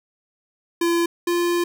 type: tone pair in turn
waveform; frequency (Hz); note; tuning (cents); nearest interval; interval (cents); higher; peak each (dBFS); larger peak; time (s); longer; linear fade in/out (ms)
square; 340.4 / 347; F4 / F4; -44 / -11; unison; 33; second; -18 / -19; first; 0.81-1.06 / 1.27-1.64; second; 5
effects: none